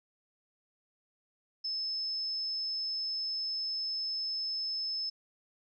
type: tone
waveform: sine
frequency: 5230 Hz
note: E8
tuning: 15 cents flat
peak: -32 dBFS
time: 1.64-5.1 s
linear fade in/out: 10 ms
effects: none